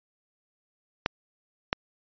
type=clicks; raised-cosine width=0.3 ms; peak=-7 dBFS; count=2; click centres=1.061 / 1.729 s; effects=resampled to 11025 Hz